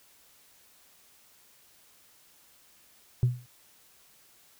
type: tone with exponential decay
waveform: sine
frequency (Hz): 123.47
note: B2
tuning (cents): 0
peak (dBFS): -15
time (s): 3.23-3.46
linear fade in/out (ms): 0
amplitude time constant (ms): 49
effects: tanh soft clip ceiling -17 dBFS + white hiss -60 dBFS RMS until 4.59 s